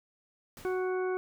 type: noise with exponential decay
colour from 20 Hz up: pink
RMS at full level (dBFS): -46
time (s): 0.57-1.03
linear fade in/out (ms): 1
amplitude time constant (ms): 100
type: harmonic tone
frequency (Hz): 370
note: F#4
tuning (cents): 0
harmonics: 1 / 2 / 3 / 4 / 6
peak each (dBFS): -29 / -40 / -42 / -41 / -49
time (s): 0.65-1.17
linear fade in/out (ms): 0
effects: none